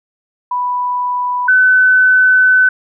sine tone pair in turn, 987.8 / 1510.6 Hz, B5 / F#6, 0 / +35 cents, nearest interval perfect fifth, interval 735 cents, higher second, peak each -14 / -6 dBFS, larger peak second, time 0.51-1.48 / 1.48-2.69 s, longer second, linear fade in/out 5 ms, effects none

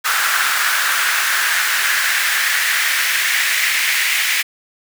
pink noise with high-pass filter sweep, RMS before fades -17 dBFS, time 0.04-4.43 s, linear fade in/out 20 ms, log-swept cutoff 1400 to 2100 Hz, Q 3.3, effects none

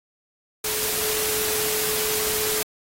sine tone in noise, 430 Hz, A4, 40 cents flat, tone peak -31 dBFS, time 0.64-2.63 s, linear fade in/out 5 ms, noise white, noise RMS -25 dBFS, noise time 0.64-2.63 s, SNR -9 dB, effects AAC 48 kbps

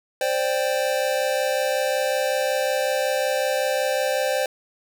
square chord, C suspended second, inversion none, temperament just, 523.3 / 588.7 / 784.9 Hz, C5 / D5 / G5, 0 / +4 / +2 cents, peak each -24 / -26 / -29 dBFS, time 0.21-4.46 s, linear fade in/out 2 ms, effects none

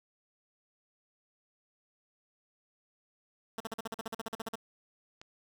10% pulse tone bursts, 224.4 Hz, A3, 34 cents sharp, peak -27 dBFS, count 15, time 3.58-4.555 s, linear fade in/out 2 ms, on 23 ms, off 45 ms
click, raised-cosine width 0.2 ms, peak -31 dBFS, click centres 5.215 s
effects none

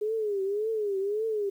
sine tone with vibrato, 414.9 Hz, G#4, 2 cents flat, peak -26 dBFS, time 0.01-1.5 s, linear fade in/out 10 ms, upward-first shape triangle, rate 1.8 Hz, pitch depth 150 cents each way, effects 10-bit

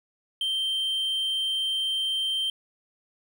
triangle tone, 3136 Hz, G7, in tune, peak -23 dBFS, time 0.41-2.5 s, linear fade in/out 2 ms, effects none

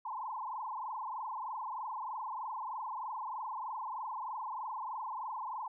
sine tone with frequency modulation, 952 Hz, A#5, 36 cents sharp, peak -37 dBFS, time 0.05-5.68 s, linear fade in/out 5 ms, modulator 23.2 Hz, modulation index 4.7, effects none

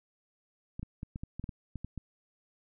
clicks, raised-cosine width 5 ms, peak -26 dBFS, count 11, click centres 0.795 / 0.83 / 1.031 / 1.159 / 1.235 / 1.396 / 1.441 / 1.492 / 1.757 / 1.846 / 1.977 s, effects none

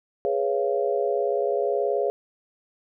sine chord, C# dominant seventh, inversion second, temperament equal with one note detuned, 415.3 / 493.9 / 554.4 / 686.9 Hz, G#4 / B4 / C#5 / E#5, 0 / 0 / 0 / -29 cents, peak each -25 / -29 / -26 / -29 dBFS, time 0.25-2.1 s, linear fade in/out 0 ms, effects none

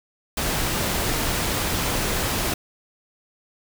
pink noise, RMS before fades -24 dBFS, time 0.37-2.54 s, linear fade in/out 5 ms, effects none

